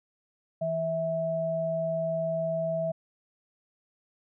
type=tone pair together; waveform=sine; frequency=163.3 / 653.2 Hz; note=E3 / E5; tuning=-16 / -16 cents; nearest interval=2 octaves; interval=2400 cents; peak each=-34 / -27 dBFS; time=0.61-2.92 s; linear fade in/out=10 ms; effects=none